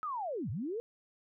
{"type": "linear two-way sweep", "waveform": "sine", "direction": "down then up", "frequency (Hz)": [1300, 90, 485.2], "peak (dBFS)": -34, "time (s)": [0.03, 0.8], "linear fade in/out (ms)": 0, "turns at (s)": 0.5, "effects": []}